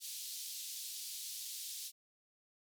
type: band-pass noise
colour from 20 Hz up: pink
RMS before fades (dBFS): -45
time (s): 0-1.92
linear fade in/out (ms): 50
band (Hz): 3700 to 16000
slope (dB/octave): 24
effects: none